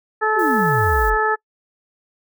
harmonic tone, 433.3 Hz, A4, 27 cents flat, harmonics 1 / 2 / 3 / 4, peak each -21 / -21 / -21 / -21 dBFS, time 0.21-1.36 s, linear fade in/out 20 ms
sine exponential sweep, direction down, 434.5 to 36.71 Hz, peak -19 dBFS, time 0.34-1.18 s, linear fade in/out 50 ms
violet noise, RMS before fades -37 dBFS, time 0.39-1.1 s, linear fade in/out 2 ms
effects noise-tail reverb RT60 0.1 s tail -25 dB re dry

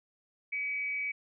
sine tone with frequency modulation, 2274 Hz, C#7, 44 cents sharp, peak -31 dBFS, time 0.52-1.12 s, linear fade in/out 10 ms, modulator 243 Hz, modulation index 0.27, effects none

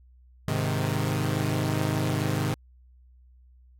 sawtooth chord, Ab major, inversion none, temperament equal, 103.83 / 130.81 / 155.56 Hz, Ab2 / C3 / Eb3, 0 / 0 / 0 cents, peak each -25 dBFS, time 0.48-2.54 s, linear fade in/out 0 ms, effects added 62 Hz sine -52 dBFS peak until 3.79 s + AAC 64 kbps

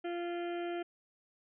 harmonic tone, 346.5 Hz, F4, 14 cents flat, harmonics 1 / 2 / 4 / 5 / 6 / 7 / 8 / 9, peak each -36 / -41 / -49 / -53 / -54 / -54 / -59 / -54 dBFS, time 0.04-0.83 s, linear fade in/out 10 ms, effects none

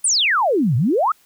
sine exponential two-way sweep, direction down then up, 9980 to 110 to 1372 Hz, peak -14 dBFS, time 0.04-1.12 s, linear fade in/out 5 ms, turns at 0.76 s, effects white hiss -56 dBFS RMS until 1.25 s

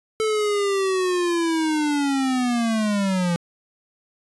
square linear sweep, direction down, 440 to 169.3 Hz, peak -20 dBFS, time 0.2-3.36 s, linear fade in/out 0 ms, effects resampled to 24000 Hz

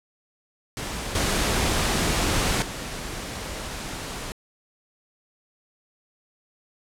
pink noise with level steps, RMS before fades -31 / -23 / -33 dBFS, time 0.77-4.32 s, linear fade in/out 0 ms, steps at 1.15 / 2.62 s, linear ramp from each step 2 ms, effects low-pass 10000 Hz 12 dB/octave

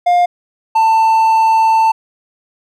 triangle tone pair in turn, 707 / 890.8 Hz, F5 / A5, +21 / +21 cents, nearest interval major third, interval 400 cents, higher second, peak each -6 dBFS, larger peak neither, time 0.06-0.26 / 0.75-1.92 s, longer second, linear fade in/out 10 ms, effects none

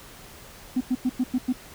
sine tone bursts, 253.1 Hz, B3, 43 cents sharp, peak -18 dBFS, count 6, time 0.76-1.528 s, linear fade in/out 10 ms, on 48 ms, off 96 ms, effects tanh soft clip ceiling -17 dBFS + pink hiss -46 dBFS RMS until 1.74 s

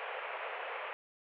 pink band-pass noise, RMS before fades -41 dBFS, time 0-0.93 s, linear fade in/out 0 ms, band 470 to 2800 Hz, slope 48 dB/octave, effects none

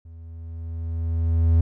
triangle tone with level ramp, 82.41 Hz, E2, in tune, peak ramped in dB -38 to -11 dBFS, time 0.05-1.61 s, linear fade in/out 5 ms, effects none

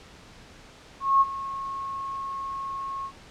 sine tone with ADSR envelope, 1090 Hz, C#6, 29 cents flat, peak -14 dBFS, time 1-3.12 s, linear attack 210 ms, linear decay 33 ms, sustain -16 dB, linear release 74 ms, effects pink hiss -49 dBFS RMS until 3.3 s + low-pass 6000 Hz 12 dB/octave

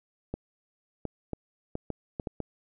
clicks, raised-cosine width 2 ms, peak -19 dBFS, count 8, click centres 0.34 / 1.053 / 1.333 / 1.754 / 1.903 / 2.198 / 2.272 / 2.403 s, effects none

